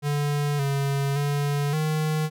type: tone with pitch steps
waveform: square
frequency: 145.5 / 139.2 / 144 / 155 Hz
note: D3 / C#3 / D3 / D#3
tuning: -16 / +8 / -34 / -6 cents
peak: -23 dBFS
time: 0.02-2.3 s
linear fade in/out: 50 ms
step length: 570 ms
effects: none